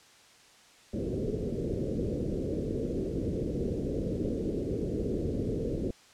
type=low-pass noise; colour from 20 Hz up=white; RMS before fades=-32 dBFS; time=0.93-5.91 s; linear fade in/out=5 ms; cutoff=490 Hz; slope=48 dB/octave; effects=white hiss -57 dBFS RMS until 6.13 s + low-pass 7000 Hz 12 dB/octave